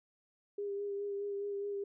sine tone with vibrato, 403.3 Hz, G4, 49 cents sharp, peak -35 dBFS, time 0.58-1.84 s, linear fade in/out 5 ms, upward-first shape sine, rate 4.8 Hz, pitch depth 21 cents each way, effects none

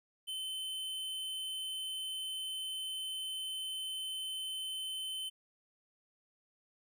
square tone, 3064 Hz, G7, 40 cents flat, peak -38 dBFS, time 0.27-5.3 s, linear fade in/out 20 ms, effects 13-bit

